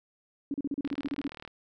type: tone bursts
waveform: sine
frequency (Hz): 281.8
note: C#4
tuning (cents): +29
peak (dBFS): -28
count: 12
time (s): 0.51-1.278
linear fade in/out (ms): 2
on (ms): 31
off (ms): 36
type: click train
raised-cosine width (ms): 0.3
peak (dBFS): -26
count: 25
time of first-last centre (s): 0.85-1.477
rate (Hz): 38.3
effects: none